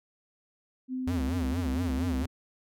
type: tone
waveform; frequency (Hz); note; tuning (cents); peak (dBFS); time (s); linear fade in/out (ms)
sine; 257; C4; -31; -30; 0.88-2.27; 50
type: tone with vibrato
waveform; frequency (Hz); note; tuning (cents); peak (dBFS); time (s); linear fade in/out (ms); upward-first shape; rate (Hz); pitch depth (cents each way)
square; 78.3; D#2; +11; -30; 1.07-2.26; 5; sine; 4.3; 300
effects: none